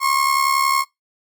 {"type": "tone with amplitude modulation", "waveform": "35% pulse", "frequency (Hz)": 1082, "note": "C#6", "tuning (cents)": -42, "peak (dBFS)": -11, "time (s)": [0, 0.85], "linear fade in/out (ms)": 50, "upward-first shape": "sine", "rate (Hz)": 70.9, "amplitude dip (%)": 65, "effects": ["noise-tail reverb RT60 0.2 s tail -25 dB re dry", "Opus 48 kbps"]}